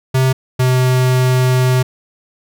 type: tone pair in turn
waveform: square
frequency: 130.81 / 127.82 Hz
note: C3 / C3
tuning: 0 / -40 cents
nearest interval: unison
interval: 40 cents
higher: first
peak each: -11 dBFS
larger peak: neither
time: 0.14-0.33 / 0.59-1.83 s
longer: second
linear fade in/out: 10 ms
effects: none